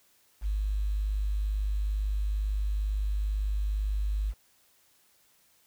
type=tone with quantisation; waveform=sine; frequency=51.1 Hz; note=G#1; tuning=27 cents flat; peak=-26 dBFS; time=0.41-4.34 s; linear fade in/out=50 ms; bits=9; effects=white hiss -65 dBFS RMS until 5.66 s